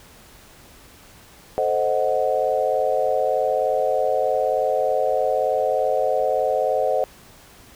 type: chord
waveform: sine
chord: A diminished seventh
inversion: none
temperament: equal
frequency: 440 / 523.3 / 622.3 / 740 Hz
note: A4 / C5 / Eb5 / Gb5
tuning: 0 / 0 / 0 / 0 cents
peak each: -26 / -22 / -23 / -24 dBFS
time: 1.58-7.04 s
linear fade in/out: 0 ms
effects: pink hiss -48 dBFS RMS until 7.75 s